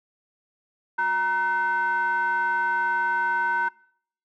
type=ring-modulated tone; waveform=triangle; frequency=288.9 Hz; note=D4; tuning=28 cents flat; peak=-16 dBFS; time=0.98-3.69 s; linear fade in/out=10 ms; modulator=1230 Hz; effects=noise-tail reverb RT60 0.6 s tail -24 dB re dry